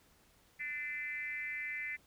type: tone with frequency modulation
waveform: sine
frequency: 2056 Hz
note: C7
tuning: 31 cents flat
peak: -37 dBFS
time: 0.59-1.97 s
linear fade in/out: 20 ms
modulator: 286 Hz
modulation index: 0.92
effects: pink hiss -67 dBFS RMS until 2.06 s